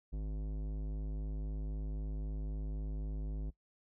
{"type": "tone with tanh clipping", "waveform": "sine", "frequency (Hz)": 51.91, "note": "G#1", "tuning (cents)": 0, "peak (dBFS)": -38, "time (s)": [0.12, 3.51], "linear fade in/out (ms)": 20, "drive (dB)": 16, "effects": ["noise-tail reverb RT60 0.1 s tail -19 dB re dry"]}